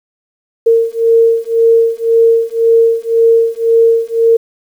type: beating tone pair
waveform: sine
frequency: 456.9 / 458.8 Hz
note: A#4 / A#4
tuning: -35 / -28 cents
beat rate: 1.9 Hz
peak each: -10 dBFS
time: 0.66-4.37 s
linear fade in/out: 10 ms
effects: 7-bit